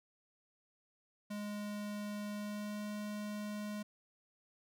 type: tone with pitch glide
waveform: square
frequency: 207.3 to 208.9 Hz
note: G#3 to G#3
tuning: -3 to +10 cents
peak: -40 dBFS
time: 1.3-3.83 s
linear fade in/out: 10 ms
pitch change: +13 cents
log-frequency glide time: 2.32-2.83 s
effects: none